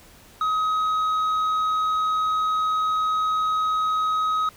triangle tone with tanh clipping, 1266 Hz, D#6, 30 cents sharp, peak -21 dBFS, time 0.41-4.49 s, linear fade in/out 2 ms, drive 9 dB, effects pink hiss -50 dBFS RMS until 4.56 s

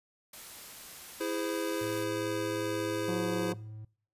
white noise, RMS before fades -47 dBFS, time 0.33-2.04 s, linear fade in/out 5 ms
square chord, E augmented, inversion none, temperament just, 329.6 / 412 / 515 Hz, E4 / G#4 / B#4, 0 / -14 / -28 cents, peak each -35 / -38 / -37 dBFS, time 1.2-3.53 s, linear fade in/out 10 ms
triangle tone with pitch glide, 110 to 108.3 Hz, A2 to A2, 0 to -27 cents, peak -39 dBFS, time 1.81-3.85 s, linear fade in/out 5 ms, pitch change -27 cents, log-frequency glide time 2.3-3.31 s
harmonic tone, 180 Hz, F#3, 47 cents flat, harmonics 1 / 2 / 3 / 4 / 5 / 6, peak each -34 / -40 / -44 / -46 / -48 / -50 dBFS, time 3.08-3.54 s, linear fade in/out 5 ms
effects noise-tail reverb RT60 0.5 s tail -23 dB re dry + resampled to 32000 Hz

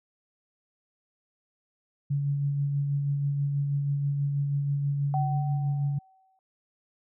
sine tone with tremolo, 141.8 Hz, C#3, 40 cents sharp, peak -23 dBFS, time 2.1-5.99 s, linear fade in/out 10 ms, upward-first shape sine, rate 6.2 Hz, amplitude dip 30%
sine tone with exponential decay, 761 Hz, F#5, 48 cents sharp, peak -26 dBFS, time 5.14-6.39 s, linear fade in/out 1 ms, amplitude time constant 270 ms
effects none

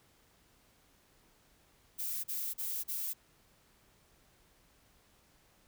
violet noise bursts, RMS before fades -37 dBFS, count 4, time 1.98-3.137 s, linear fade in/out 20 ms, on 260 ms, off 39 ms, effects pink hiss -67 dBFS RMS until 5.67 s

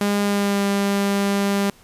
sawtooth tone with pitch glide, 203.3 to 199.81 Hz, G#3 to G3, -37 to +33 cents, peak -14 dBFS, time 0.01-1.7 s, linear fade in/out 2 ms, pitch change -30 cents, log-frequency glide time 0.22-0.63 s, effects pink hiss -51 dBFS RMS until 1.83 s + resampled to 32000 Hz

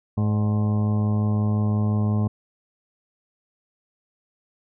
harmonic tone with a mistuned harmonic, 105.7 Hz, G#2, 31 cents sharp, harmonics 1 / 2 / 3 / 4 / 5 / 6 / 7 / 8 / 9 / 10, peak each -20 / -24 / -38 / -37 / -43 / -40 / -41 / -44 / -49 / -41 dBFS, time 0.17-2.28 s, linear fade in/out 10 ms, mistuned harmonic 6, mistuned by -55 cents, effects none

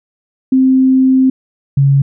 sine tone pair in turn, 261.6 / 138.58 Hz, C4 / C#3, 0 / 0 cents, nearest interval major seventh, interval 1100 cents, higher first, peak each -6 dBFS, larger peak neither, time 0.52-1.3 / 1.77-2.02 s, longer first, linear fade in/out 5 ms, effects none

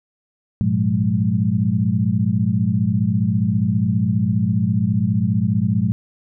sine tone cluster, 104.4 / 119.3 / 179.8 / 209.3 Hz, G#2 / A#2 / F#3 / G#3, +10 / +41 / -49 / +14 cents, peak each -21 dBFS, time 0.61-5.92 s, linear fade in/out 0 ms, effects none

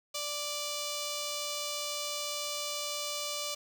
5% pulse tone with notch filter, 587.3 Hz, D5, in tune, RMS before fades -36 dBFS, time 0.14-3.55 s, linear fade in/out 10 ms, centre 1800 Hz, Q 1.6, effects 9-bit

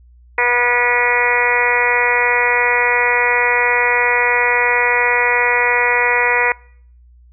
harmonic tone, 242.9 Hz, B3, 29 cents flat, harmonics 2 / 3 / 4 / 5 / 6 / 7 / 8 / 9 / 10, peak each -21 / -27 / -19 / -28 / -23 / -26 / -17 / -21 / -22 dBFS, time 0.38-6.52 s, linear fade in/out 2 ms, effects noise-tail reverb RT60 0.6 s tail -25 dB re dry + added 60 Hz sine -43 dBFS peak until 7.32 s

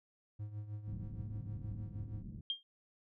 triangle tone with tremolo, 105 Hz, G#2, 19 cents sharp, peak -36 dBFS, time 0.39-2.23 s, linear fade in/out 10 ms, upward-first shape triangle, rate 6.4 Hz, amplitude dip 75%
white low-pass noise, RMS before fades -47 dBFS, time 0.87-2.41 s, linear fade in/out 5 ms, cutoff 190 Hz, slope 24 dB/octave
sine tone with exponential decay, 3205 Hz, G7, 38 cents sharp, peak -30 dBFS, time 2.5-2.63 s, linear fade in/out 1 ms, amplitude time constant 27 ms
effects none

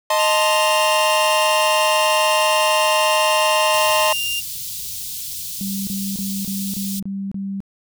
45% pulse chord, A diminished, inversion second, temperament equal, 622.3 / 880 / 1046.5 Hz, Eb5 / A5 / C6, 0 / 0 / 0 cents, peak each -19 / -21 / -20 dBFS, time 0.1-4.13 s, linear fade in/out 5 ms
40% pulse tone, 2794 Hz, F7, in tune, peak -20 dBFS, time 0.18-4.41 s, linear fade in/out 20 ms
white band-stop noise, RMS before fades -29 dBFS, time 3.73-7 s, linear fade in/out 10 ms, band 160 to 3400 Hz, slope 24 dB/octave
sine tone bursts, 196 Hz, G3, in tune, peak -23 dBFS, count 7, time 5.61-7.604 s, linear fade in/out 0 ms, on 260 ms, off 29 ms
effects none

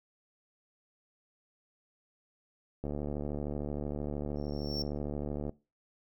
click train, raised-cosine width 2 ms, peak -23 dBFS, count 195, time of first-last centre 2.84-5.494 s, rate 73.1 Hz
triangle tone with exponential growth, 5450 Hz, F8, 43 cents flat, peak -30 dBFS, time 4.36-4.82 s, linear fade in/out 1 ms, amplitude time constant 100 ms
effects noise-tail reverb RT60 0.3 s tail -21 dB re dry

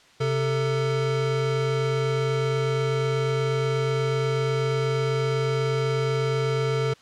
square tone pair together, 132.54 / 445.8 Hz, C3 / A4, +23 / +23 cents, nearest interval octave + major sixth, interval 2100 cents, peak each -25 / -26 dBFS, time 0.2-6.94 s, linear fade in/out 10 ms, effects white hiss -54 dBFS RMS until 7.01 s + low-pass 5000 Hz 12 dB/octave

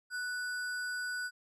sine tone with sample-and-hold, 1480 Hz, F#6, in tune, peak -34 dBFS, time 0.1-1.31 s, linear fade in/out 50 ms, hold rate 6300 Hz, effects low-pass 10000 Hz 12 dB/octave

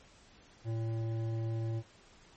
sine tone with hard clipping, 113.1 Hz, A2, 48 cents sharp, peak -34 dBFS, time 0.64-1.83 s, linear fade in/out 50 ms, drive 11 dB, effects pink hiss -60 dBFS RMS until 2.36 s + MP3 32 kbps

